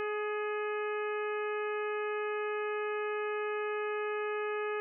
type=harmonic tone with a mistuned harmonic; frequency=421.6 Hz; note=G#4; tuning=26 cents sharp; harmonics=1 / 2 / 3 / 4 / 5 / 6 / 7; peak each=-33 / -44 / -40 / -42 / -48 / -45 / -56 dBFS; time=0-4.8 s; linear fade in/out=0 ms; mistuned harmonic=3; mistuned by=-19 cents; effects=none